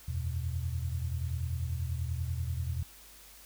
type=chord; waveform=sine; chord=E suspended second; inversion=none; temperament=just; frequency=82.41 / 92.71 / 123.61 Hz; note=E2 / F#2 / B2; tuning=0 / +4 / +2 cents; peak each=-33 / -39 / -36 dBFS; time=0.08-2.83 s; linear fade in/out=5 ms; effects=added 50 Hz sine -59 dBFS peak until 3.45 s + white hiss -54 dBFS RMS until 3.45 s